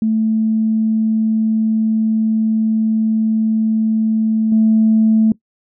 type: tone with level steps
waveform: sine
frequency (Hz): 220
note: A3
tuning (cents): 0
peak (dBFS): -12 / -8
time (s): 0.02-5.32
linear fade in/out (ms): 2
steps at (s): 4.52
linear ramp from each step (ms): 2
effects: noise-tail reverb RT60 0.1 s tail -20 dB re dry + tanh soft clip ceiling -4 dBFS